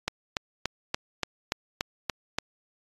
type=click train; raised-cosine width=0.2 ms; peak=-9 dBFS; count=9; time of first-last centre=0.08-2.385 s; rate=3.47 Hz; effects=AAC 32 kbps